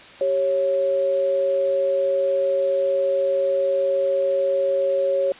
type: tone pair together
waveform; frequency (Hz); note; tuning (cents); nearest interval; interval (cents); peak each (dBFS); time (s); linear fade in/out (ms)
sine; 389.5 / 550.8; G4 / C#5; -11 / -11; tritone; 600; -27 / -18; 0.21-5.32; 2
effects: white hiss -43 dBFS RMS until 5.39 s + resampled to 8000 Hz